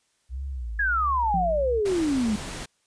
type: tone with vibrato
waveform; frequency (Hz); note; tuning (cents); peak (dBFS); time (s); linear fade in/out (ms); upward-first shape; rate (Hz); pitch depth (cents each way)
sine; 60.8; B1; -26; -29; 0.29-1.82; 50; sine; 1.5; 210
type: exponential sweep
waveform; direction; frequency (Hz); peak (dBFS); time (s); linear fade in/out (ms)
sine; down; 1700 to 202.8; -21; 0.79-2.36; 5
type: tone with exponential decay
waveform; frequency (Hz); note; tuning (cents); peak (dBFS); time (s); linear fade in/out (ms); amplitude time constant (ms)
sine; 175.6; F3; +10; -24; 1.34-1.85; 0; 110
type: noise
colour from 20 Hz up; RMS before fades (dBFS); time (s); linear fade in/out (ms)
pink; -35; 1.85-2.66; 10
effects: white hiss -69 dBFS RMS until 2.86 s + resampled to 22050 Hz